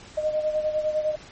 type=beating tone pair; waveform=sine; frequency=613 / 622.9 Hz; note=D#5 / D#5; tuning=-26 / +2 cents; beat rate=9.9 Hz; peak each=-23 / -29 dBFS; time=0.17-1.16 s; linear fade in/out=10 ms; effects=pink hiss -46 dBFS RMS until 1.31 s + MP3 32 kbps